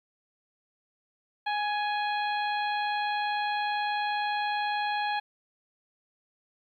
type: harmonic tone with a mistuned harmonic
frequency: 830.6 Hz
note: G#5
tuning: in tune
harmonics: 1 / 2 / 3 / 4 / 5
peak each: -28 / -34 / -38 / -40 / -42 dBFS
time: 1.46-5.2 s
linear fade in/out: 10 ms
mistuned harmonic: 2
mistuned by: +16 cents
effects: 11-bit